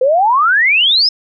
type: exponential sweep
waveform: sine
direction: up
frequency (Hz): 493.9 to 5300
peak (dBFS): -8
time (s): 0.01-1.09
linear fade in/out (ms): 5
effects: none